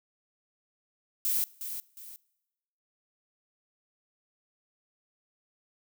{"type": "noise with echo", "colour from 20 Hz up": "violet", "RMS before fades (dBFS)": -28, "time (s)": [1.25, 1.44], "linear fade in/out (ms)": 0, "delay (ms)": 360, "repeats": 2, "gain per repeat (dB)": -9, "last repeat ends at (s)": 2.16, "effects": ["noise-tail reverb RT60 1.0 s tail -23 dB re dry"]}